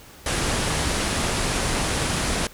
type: low-pass noise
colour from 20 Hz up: pink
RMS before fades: -24 dBFS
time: 0.26-2.47 s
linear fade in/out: 2 ms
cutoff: 11000 Hz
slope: 96 dB/octave
effects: pink hiss -46 dBFS RMS until 2.53 s